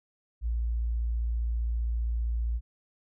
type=tone; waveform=sine; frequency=57.6 Hz; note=A#1; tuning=20 cents flat; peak=-26 dBFS; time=0.41-2.61 s; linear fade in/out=50 ms; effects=none